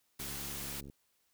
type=noise; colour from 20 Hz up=white; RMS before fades=-42 dBFS; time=0.19-0.81 s; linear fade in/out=10 ms
type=click train; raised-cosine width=3 ms; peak=-37 dBFS; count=50; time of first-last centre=0.2-0.899 s; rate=70.1 Hz
effects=white hiss -75 dBFS RMS until 1.33 s